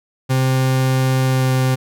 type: tone with pitch glide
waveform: 40% pulse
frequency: 130.81 to 129.98 Hz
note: C3 to C3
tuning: 0 to -11 cents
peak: -13 dBFS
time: 0.29-1.76 s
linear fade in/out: 20 ms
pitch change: -11 cents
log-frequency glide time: 1.25-1.51 s
effects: none